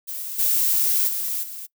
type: noise with level steps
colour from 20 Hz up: violet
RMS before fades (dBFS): -31 / -20 / -26 / -35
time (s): 0.07-1.67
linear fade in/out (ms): 20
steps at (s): 0.38 / 1.07 / 1.42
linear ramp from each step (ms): 20
effects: noise-tail reverb RT60 0.1 s tail -22 dB re dry